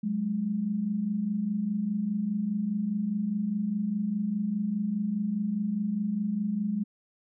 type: tone pair together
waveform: sine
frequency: 185.2 / 210.1 Hz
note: F#3 / G#3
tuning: +2 / +20 cents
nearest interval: major second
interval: 218 cents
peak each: -33 / -27 dBFS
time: 0.03-6.84 s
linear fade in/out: 10 ms
effects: none